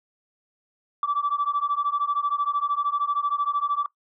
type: beating tone pair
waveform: sine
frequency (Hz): 1152 / 1165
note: D6 / D6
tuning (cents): -34 / -14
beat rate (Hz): 13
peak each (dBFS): -24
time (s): 1.03-3.86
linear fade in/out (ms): 2
effects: noise-tail reverb RT60 0.1 s tail -21 dB re dry + tanh soft clip ceiling -16 dBFS